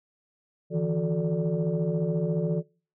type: tone cluster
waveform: sine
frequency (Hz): 153.7 / 168 / 364.1 / 435.4 / 584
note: D#3 / E3 / F#4 / A4 / D5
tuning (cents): -21 / +33 / -28 / -18 / -10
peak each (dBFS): -30 / -26 / -34 / -31 / -33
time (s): 0.7-2.63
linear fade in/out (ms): 50
effects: noise-tail reverb RT60 0.4 s tail -25 dB re dry + tanh soft clip ceiling -16 dBFS